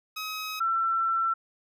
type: tone pair in turn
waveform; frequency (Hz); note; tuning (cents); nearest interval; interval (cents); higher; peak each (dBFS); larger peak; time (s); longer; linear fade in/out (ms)
15% pulse / sine; 1270 / 1343.9; D#6 / E6; +35 / +33; minor second; 98; second; -26 / -23; second; 0.16-0.6 / 0.6-1.34; second; 10
effects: none